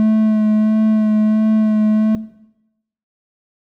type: tone with vibrato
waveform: triangle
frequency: 216 Hz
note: A3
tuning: 32 cents flat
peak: -8 dBFS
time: 0-2.15 s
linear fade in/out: 0 ms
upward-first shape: sine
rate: 1.5 Hz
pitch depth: 15 cents each way
effects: noise-tail reverb RT60 0.9 s tail -18 dB re dry